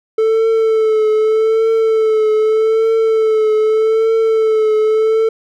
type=tone with vibrato; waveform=triangle; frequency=440 Hz; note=A4; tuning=in tune; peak=-8 dBFS; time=0.18-5.29 s; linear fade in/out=5 ms; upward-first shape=triangle; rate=0.82 Hz; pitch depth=39 cents each way; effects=none